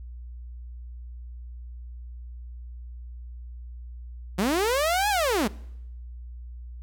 sawtooth linear two-way sweep, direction up then down, 170 to 856 to 183.6 Hz, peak -18 dBFS, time 4.38-5.48 s, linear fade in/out 10 ms, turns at 5.09 s, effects noise-tail reverb RT60 0.8 s tail -22 dB re dry + added 60 Hz sine -37 dBFS peak until 6.82 s

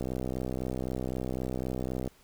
click train, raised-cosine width 2 ms, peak -20 dBFS, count 133, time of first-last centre 0.01-2.076 s, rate 63.9 Hz, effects pink hiss -61 dBFS RMS until 2.23 s

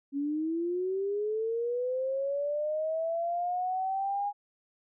sine linear sweep, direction up, 275.2 to 822 Hz, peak -28 dBFS, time 0.12-4.33 s, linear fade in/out 50 ms, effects none

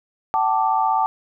sine chord, G suspended second, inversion none, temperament equal with one note detuned, 764.3 / 880 / 1174.7 Hz, G5 / A5 / D6, -44 / 0 / 0 cents, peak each -21 / -19 / -23 dBFS, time 0.34-1.06 s, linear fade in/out 0 ms, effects none

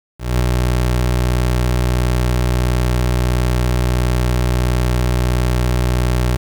25% pulse tone with ADSR envelope, 61.5 Hz, B1, 7 cents flat, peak -8 dBFS, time 0.18-6.37 s, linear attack 220 ms, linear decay 3 ms, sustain -2 dB, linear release 13 ms, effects 7-bit

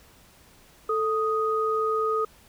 sine tone pair together, 440 / 1245.9 Hz, A4 / D#6, 0 / +2 cents, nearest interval octave + tritone, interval 1802 cents, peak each -25 dBFS, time 0.89-2.25 s, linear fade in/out 5 ms, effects pink hiss -55 dBFS RMS until 2.48 s

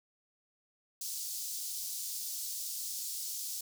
pink high-pass noise, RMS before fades -39 dBFS, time 1.01-3.61 s, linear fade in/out 5 ms, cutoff 4900 Hz, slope 24 dB/octave, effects none

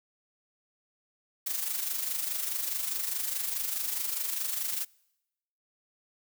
blue noise with amplitude modulation, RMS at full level -30 dBFS, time 1.46-4.85 s, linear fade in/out 10 ms, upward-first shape sine, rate 24.8 Hz, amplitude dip 55%, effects noise-tail reverb RT60 0.9 s tail -25 dB re dry

